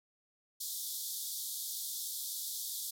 white band-pass noise, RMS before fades -40 dBFS, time 0.6-2.91 s, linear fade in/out 10 ms, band 3400 to 16000 Hz, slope 96 dB/octave, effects none

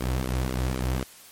sawtooth tone with flanger, 63.8 Hz, C2, 43 cents flat, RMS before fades -27 dBFS, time 0-1.04 s, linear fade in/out 10 ms, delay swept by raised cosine 1.1 to 5 ms, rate 3.9 Hz, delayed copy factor -0.7, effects white hiss -49 dBFS RMS until 1.31 s + MP3 64 kbps

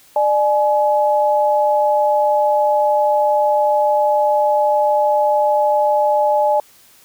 sine tone pair together, 598 / 844.9 Hz, D5 / G#5, +31 / +30 cents, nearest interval tritone, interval 599 cents, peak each -15 dBFS, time 0.16-6.6 s, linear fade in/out 2 ms, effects white hiss -49 dBFS RMS until 7.04 s

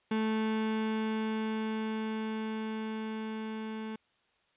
35% pulse tone with level ramp, 219 Hz, A3, 8 cents flat, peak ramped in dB -26 to -35 dBFS, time 0.11-3.96 s, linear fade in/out 5 ms, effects white hiss -71 dBFS RMS until 4.56 s + resampled to 8000 Hz

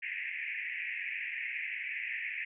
pink band-pass noise, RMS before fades -38 dBFS, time 0.02-2.45 s, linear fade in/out 10 ms, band 1800 to 2600 Hz, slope 96 dB/octave, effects none

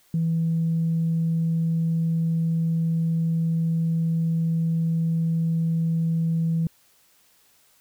sine tone, 164.2 Hz, E3, 6 cents flat, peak -19 dBFS, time 0.14-6.67 s, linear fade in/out 2 ms, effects tanh soft clip ceiling -16 dBFS + white hiss -60 dBFS RMS until 7.8 s

